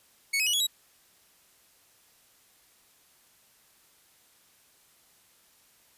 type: tone with pitch steps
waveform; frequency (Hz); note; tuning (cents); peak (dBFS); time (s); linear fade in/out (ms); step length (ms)
sawtooth; 2217 / 2547 / 2925 / 3360 / 3860; C#7 / D#7 / F#7 / G#7 / B7; 0 / +40 / -21 / +19 / -40; -21; 0.33-0.67; 10; 68
effects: white hiss -62 dBFS RMS until 5.97 s + resampled to 32000 Hz